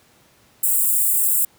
white high-pass noise, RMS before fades -18 dBFS, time 0.63-1.45 s, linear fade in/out 5 ms, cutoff 7500 Hz, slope 96 dB/octave, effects pink hiss -55 dBFS RMS until 1.58 s + high-pass 80 Hz 12 dB/octave

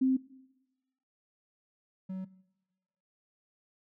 sine / triangle tone pair in turn, 261.6 / 188.03 Hz, C4 / F#3, 0 / +28 cents, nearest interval tritone, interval 572 cents, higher first, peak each -23 / -33 dBFS, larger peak first, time 0.01-0.17 / 2.09-2.25 s, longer neither, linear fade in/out 10 ms, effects noise-tail reverb RT60 1.0 s tail -20 dB re dry

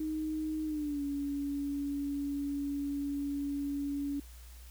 sine tone with pitch glide, 311.1 to 283.6 Hz, D#4 to C#4, 0 to +40 cents, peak -32 dBFS, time 0-4.2 s, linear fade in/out 5 ms, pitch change -160 cents, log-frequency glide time 0.65-1.02 s, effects added 60 Hz sine -48 dBFS peak until 4.7 s + white hiss -58 dBFS RMS until 4.7 s

